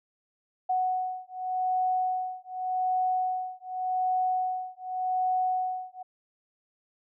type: beating tone pair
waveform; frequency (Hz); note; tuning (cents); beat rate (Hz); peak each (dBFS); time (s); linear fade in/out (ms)
sine; 740 / 740.86; F#5 / F#5; 0 / +2; 0.86; -29; 0.69-6.03; 10
effects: none